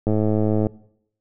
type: click train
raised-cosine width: 2 ms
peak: -8 dBFS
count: 65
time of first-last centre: 0.07-0.668 s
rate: 107 Hz
effects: noise-tail reverb RT60 0.7 s tail -21 dB re dry